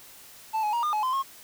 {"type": "tone with pitch steps", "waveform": "triangle", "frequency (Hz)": [880, 843, 945, 1213, 851, 1031, 1082], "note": ["A5", "G#5", "A#5", "D#6", "G#5", "C6", "C#6"], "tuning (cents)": [0, 26, 23, -44, 42, -26, -42], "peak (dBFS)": -22, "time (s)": [0.53, 1.23], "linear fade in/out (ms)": 20, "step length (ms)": 100, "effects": ["white hiss -49 dBFS RMS until 1.43 s"]}